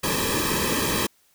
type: noise with comb filter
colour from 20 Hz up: pink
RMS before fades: -24 dBFS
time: 0.03-1.07 s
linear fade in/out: 10 ms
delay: 1.4 ms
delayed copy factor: -0.9
effects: white hiss -62 dBFS RMS until 1.34 s